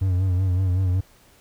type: tone with vibrato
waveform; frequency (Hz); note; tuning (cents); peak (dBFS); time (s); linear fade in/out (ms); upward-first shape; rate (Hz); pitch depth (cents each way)
triangle; 92.5; F#2; 0; -16; 0.01-1.01; 10; sine; 5.3; 62
effects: pink hiss -55 dBFS RMS until 1.4 s